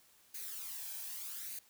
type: noise with flanger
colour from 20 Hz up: blue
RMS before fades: -44 dBFS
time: 0.34-1.59 s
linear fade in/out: 5 ms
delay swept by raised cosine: 0.46 to 1.25 ms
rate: 0.83 Hz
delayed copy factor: +0.6
effects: white hiss -66 dBFS RMS until 1.69 s